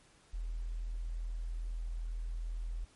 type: tone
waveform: sine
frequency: 41.2 Hz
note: E1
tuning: in tune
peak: -35 dBFS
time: 0.33-2.85 s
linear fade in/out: 10 ms
effects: pink hiss -64 dBFS RMS until 2.95 s + MP3 48 kbps